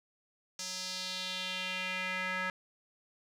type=tone with band-pass filter sweep; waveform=square; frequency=185 Hz; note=F#3; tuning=in tune; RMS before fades=-37 dBFS; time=0.59-2.5 s; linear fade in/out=2 ms; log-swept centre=5800 to 1700 Hz; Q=2.6; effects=none